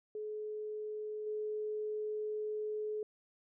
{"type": "tone with level steps", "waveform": "sine", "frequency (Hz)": 426.3, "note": "G#4", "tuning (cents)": 45, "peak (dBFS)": [-38, -35], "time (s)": [0.15, 3.03], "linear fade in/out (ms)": 2, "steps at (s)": 1.26, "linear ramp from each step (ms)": 10, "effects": []}